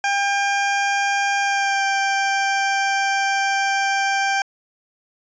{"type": "tone with pitch glide", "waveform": "20% pulse", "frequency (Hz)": [800, 786.7], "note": ["G5", "G5"], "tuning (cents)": [35, 6], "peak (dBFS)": -13, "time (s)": [0.04, 4.42], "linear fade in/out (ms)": 2, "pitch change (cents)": -29, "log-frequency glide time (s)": [1.41, 1.87], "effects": ["resampled to 16000 Hz"]}